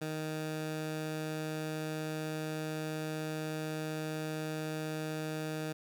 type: tone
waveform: 15% pulse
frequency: 155.8 Hz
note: D#3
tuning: 3 cents sharp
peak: -29 dBFS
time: 0.01-5.73 s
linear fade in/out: 10 ms
effects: none